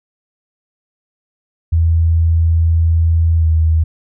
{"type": "tone with pitch glide", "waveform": "sine", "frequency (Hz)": [82.41, 80.2], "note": ["E2", "E2"], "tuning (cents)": [0, -47], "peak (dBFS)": -9, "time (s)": [1.72, 3.84], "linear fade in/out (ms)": 10, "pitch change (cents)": -47, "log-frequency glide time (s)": [3.38, 3.46], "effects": []}